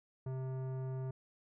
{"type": "tone with tanh clipping", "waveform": "sine", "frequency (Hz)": 130.81, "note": "C3", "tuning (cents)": 0, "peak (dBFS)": -39, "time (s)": [0.26, 1.11], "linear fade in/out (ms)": 5, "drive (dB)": 15, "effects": []}